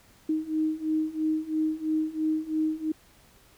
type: beating tone pair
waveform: sine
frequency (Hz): 311.1 / 314.1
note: D#4 / D#4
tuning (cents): 0 / +16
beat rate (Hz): 3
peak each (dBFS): -29 / -27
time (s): 0.29-2.92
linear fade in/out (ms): 5
effects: pink hiss -58 dBFS RMS until 3.57 s